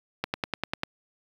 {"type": "click train", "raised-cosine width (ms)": 0.3, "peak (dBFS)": -11, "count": 7, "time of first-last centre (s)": [0.24, 0.834], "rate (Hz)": 10.1, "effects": ["high-pass 60 Hz 12 dB/octave", "7-bit"]}